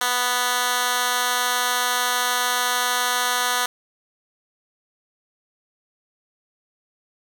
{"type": "tone with high-pass filter", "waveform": "10% pulse", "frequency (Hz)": 246.9, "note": "B3", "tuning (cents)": 0, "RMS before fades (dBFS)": -22, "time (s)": [0.01, 3.66], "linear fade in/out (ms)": 2, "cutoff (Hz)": 1100, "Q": 0.59, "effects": []}